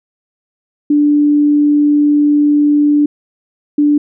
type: tone pair in turn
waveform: sine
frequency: 293.7 / 293.7 Hz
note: D4 / D4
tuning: 0 / 0 cents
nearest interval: unison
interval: 0 cents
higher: neither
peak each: -7 dBFS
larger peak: neither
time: 0.9-3.06 / 3.78-3.98 s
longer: first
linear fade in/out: 5 ms
effects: none